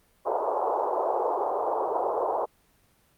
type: band-pass noise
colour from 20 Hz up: white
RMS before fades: -27 dBFS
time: 0.25-2.46 s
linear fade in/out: 20 ms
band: 380 to 1000 Hz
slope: 48 dB/octave
effects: pink hiss -64 dBFS RMS until 3.17 s + Opus 32 kbps